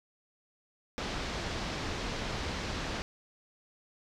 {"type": "low-pass noise", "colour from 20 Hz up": "pink", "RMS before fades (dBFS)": -36, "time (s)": [0.98, 3.02], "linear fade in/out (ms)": 0, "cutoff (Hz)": 5700, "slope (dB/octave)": 24, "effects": []}